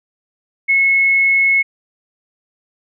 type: tone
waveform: sine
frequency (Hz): 2185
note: C#7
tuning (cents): -26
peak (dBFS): -10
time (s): 0.68-1.63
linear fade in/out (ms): 20
effects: none